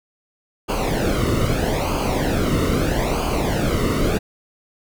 brown noise with flanger, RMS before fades -20 dBFS, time 0.68-4.19 s, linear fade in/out 20 ms, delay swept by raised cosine 0.53 to 1.24 ms, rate 0.78 Hz, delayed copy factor -0.75, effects none

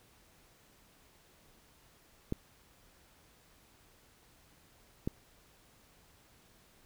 clicks, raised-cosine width 3 ms, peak -19 dBFS, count 2, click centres 2.324 / 5.075 s, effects pink hiss -64 dBFS RMS until 6.85 s

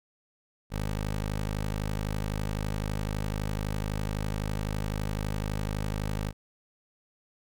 15% pulse tone, 51.91 Hz, G#1, in tune, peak -23 dBFS, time 0.7-6.33 s, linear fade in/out 50 ms, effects none

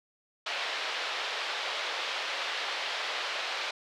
white band-pass noise, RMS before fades -34 dBFS, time 0.46-3.71 s, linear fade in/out 5 ms, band 470 to 4000 Hz, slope 24 dB/octave, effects none

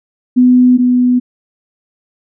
sine tone pair in turn, 250 / 248.3 Hz, B3 / B3, +21 / +9 cents, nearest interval unison, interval 12 cents, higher first, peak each -4 / -7 dBFS, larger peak first, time 0.36-0.78 / 0.78-1.2 s, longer neither, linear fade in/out 20 ms, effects none

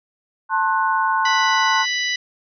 sine chord, F# diminished, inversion first, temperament just, 888 / 1065.6 / 1480 Hz, A5 / C6 / F#6, +16 / +31 / 0 cents, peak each -20 / -20 / -22 dBFS, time 0.49-1.86 s, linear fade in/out 50 ms
harmonic tone, 987.8 Hz, B5, in tune, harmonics 2 / 3 / 4 / 5 / 6, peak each -22 / -26 / -28 / -30 / -32 dBFS, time 1.25-2.16 s, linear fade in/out 5 ms
effects none

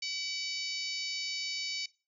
harmonic tone with a mistuned harmonic, 761 Hz, F#5, 48 cents sharp, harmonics 3 / 4 / 5 / 6 / 7 / 8 / 9, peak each -40 / -45 / -45 / -38 / -41 / -47 / -49 dBFS, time 0.02-1.86 s, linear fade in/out 5 ms, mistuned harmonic 4, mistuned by -36 cents, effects noise-tail reverb RT60 0.3 s tail -19 dB re dry

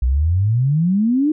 sine exponential sweep, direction up, 58.9 to 316.2 Hz, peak -13 dBFS, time 0.02-1.32 s, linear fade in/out 5 ms, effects none

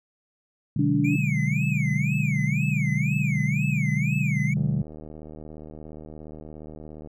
sine chord, G# half-diminished seventh, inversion first, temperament just, 124.59 / 149.51 / 186.89 / 207.7 Hz, B2 / D3 / F#3 / G#3, +16 / +31 / +18 / 0 cents, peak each -27 / -24 / -29 / -30 dBFS, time 0.76-4.82 s, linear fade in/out 5 ms
sine tone, 289.1 Hz, D4, 27 cents flat, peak -22 dBFS, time 0.79-1.16 s, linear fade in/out 5 ms
triangle tone with vibrato, 2300 Hz, D7, 37 cents flat, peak -28 dBFS, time 1.04-4.54 s, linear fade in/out 10 ms, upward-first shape sine, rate 2 Hz, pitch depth 220 cents each way
click train, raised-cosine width 2 ms, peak -28 dBFS, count 194, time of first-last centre 4.57-7.073 s, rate 77.1 Hz
effects none

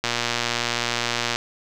click train, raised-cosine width 0.2 ms, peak -5 dBFS, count 158, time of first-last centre 0.04-1.359 s, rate 119 Hz, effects none

